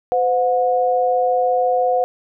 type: tone pair together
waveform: sine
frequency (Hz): 510 / 724.2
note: C5 / F#5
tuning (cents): -44 / -37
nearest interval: tritone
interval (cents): 607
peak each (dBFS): -17 / -17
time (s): 0.12-2.04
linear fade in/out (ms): 0
effects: none